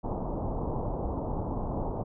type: low-pass noise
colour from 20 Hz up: pink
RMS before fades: -32 dBFS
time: 0.03-2.04 s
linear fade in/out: 20 ms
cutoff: 990 Hz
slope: 48 dB/octave
effects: none